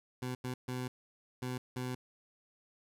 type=tone bursts at uneven times; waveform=20% pulse; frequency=126.3 Hz; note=B2; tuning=39 cents sharp; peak=-31 dBFS; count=5; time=0.22-0.35 / 0.44-0.54 / 0.68-0.88 / 1.42-1.58 / 1.76-1.95 s; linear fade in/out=5 ms; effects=resampled to 32000 Hz + 11-bit